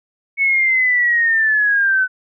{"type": "linear sweep", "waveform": "sine", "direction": "down", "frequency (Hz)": [2217, 1500], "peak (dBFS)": -12, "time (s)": [0.37, 2.08], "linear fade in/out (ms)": 50, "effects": []}